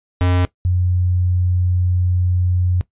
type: tone pair in turn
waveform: square / sine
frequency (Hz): 90 / 90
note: F#2 / F#2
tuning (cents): -47 / -47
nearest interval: unison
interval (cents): 0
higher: neither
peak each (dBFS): -14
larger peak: neither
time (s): 0.21-0.45 / 0.65-2.81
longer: second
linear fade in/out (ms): 0
effects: noise-tail reverb RT60 0.1 s tail -17 dB re dry + resampled to 8000 Hz